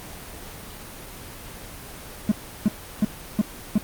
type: tone bursts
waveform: triangle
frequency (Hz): 210.4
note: G#3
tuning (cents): +23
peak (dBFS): -13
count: 5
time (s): 2.29-3.78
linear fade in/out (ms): 2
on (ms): 26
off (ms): 340
effects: pink hiss -39 dBFS RMS until 3.83 s + Opus 24 kbps